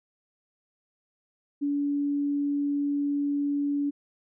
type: tone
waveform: sine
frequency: 286.2 Hz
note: D4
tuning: 45 cents flat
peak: -24 dBFS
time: 1.61-3.91 s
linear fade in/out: 20 ms
effects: none